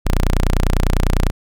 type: tone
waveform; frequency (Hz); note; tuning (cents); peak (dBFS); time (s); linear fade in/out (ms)
sawtooth; 29.99; B0; -50; -9; 0.05-1.31; 20
effects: none